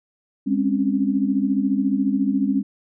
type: tone cluster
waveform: sine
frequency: 203.3 / 263.8 / 278 Hz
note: G#3 / C4 / C#4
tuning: -37 / +14 / +5 cents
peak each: -22 dBFS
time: 0.46-2.63 s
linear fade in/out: 20 ms
effects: none